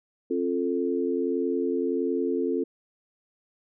sine chord, F major, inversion second, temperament equal with one note detuned, 267.7 / 349.2 / 440 Hz, C4 / F4 / A4, +40 / 0 / 0 cents, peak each -28 dBFS, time 0.3-2.64 s, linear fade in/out 10 ms, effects none

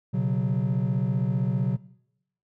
triangle chord, B suspended second, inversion none, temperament just, 123.47 / 138.9 / 185.21 Hz, B2 / C#3 / F#3, 0 / +4 / +2 cents, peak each -24 dBFS, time 0.13-1.77 s, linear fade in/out 20 ms, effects noise-tail reverb RT60 0.8 s tail -21 dB re dry + tanh soft clip ceiling -15 dBFS

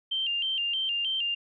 sine tone with vibrato, 2960 Hz, F#7, in tune, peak -26 dBFS, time 0.11-1.35 s, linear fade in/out 10 ms, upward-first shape square, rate 3.2 Hz, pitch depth 96 cents each way, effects none

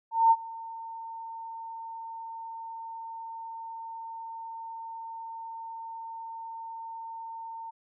sine tone with ADSR envelope, 908 Hz, A#5, 46 cents flat, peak -15 dBFS, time 0.11-7.71 s, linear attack 200 ms, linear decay 46 ms, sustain -22 dB, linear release 15 ms, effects none

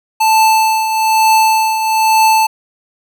square tone with tremolo, 880 Hz, A5, in tune, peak -7 dBFS, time 0.2-2.47 s, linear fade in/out 10 ms, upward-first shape triangle, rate 1.1 Hz, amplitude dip 60%, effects none

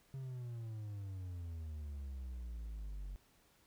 triangle exponential sweep, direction down, 135.9 to 46.22 Hz, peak -40 dBFS, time 0.14-3.16 s, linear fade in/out 0 ms, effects pink hiss -70 dBFS RMS until 3.66 s

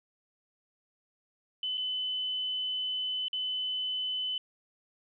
sine tone with dropouts, 3020 Hz, F#7, 35 cents sharp, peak -30 dBFS, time 1.63-4.38 s, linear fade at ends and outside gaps 2 ms, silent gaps 1.773-1.778 / 3.283-3.33 s, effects none

